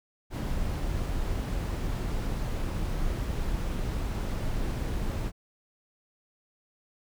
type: noise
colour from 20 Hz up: brown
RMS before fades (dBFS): -30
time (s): 0.3-5.32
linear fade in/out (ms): 50
effects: none